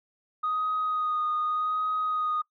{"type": "tone with vibrato", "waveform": "sine", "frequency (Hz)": 1244, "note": "D#6", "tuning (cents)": -1, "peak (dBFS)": -24, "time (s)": [0.43, 2.42], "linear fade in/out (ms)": 10, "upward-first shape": "sine", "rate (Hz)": 0.84, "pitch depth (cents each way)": 18, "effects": ["noise-tail reverb RT60 0.1 s tail -21 dB re dry", "tanh soft clip ceiling -21 dBFS"]}